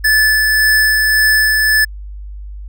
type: tone with tremolo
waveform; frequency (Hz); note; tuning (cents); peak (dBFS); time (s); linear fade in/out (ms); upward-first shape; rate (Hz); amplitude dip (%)
square; 1738; A6; -22; -9; 0.04-1.85; 10; sine; 1.8; 25
effects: added 50 Hz sine -26 dBFS peak until 2.68 s